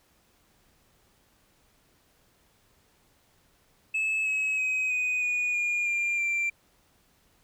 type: tone with pitch steps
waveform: sine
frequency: 2600 / 2564 / 2529 / 2494 / 2460 / 2426 / 2392 / 2360 Hz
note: E7 / E7 / D#7 / D#7 / D#7 / D#7 / D7 / D7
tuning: -24 / -49 / +28 / +3 / -20 / -44 / +31 / +8 cents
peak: -22 dBFS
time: 3.94-6.5 s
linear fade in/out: 10 ms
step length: 320 ms
effects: tanh soft clip ceiling -24 dBFS + pink hiss -65 dBFS RMS until 7.43 s